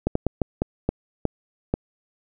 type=slowing click train; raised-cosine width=2 ms; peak=-7 dBFS; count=8; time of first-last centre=0.07-1.74 s; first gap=84 ms; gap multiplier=1.34; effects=none